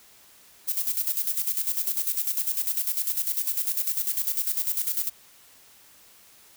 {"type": "noise with tremolo", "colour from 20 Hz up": "violet", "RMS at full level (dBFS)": -25, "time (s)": [0.67, 5.1], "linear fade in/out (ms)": 20, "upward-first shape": "square", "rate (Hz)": 10, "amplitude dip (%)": 65, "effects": ["white hiss -54 dBFS RMS until 6.56 s"]}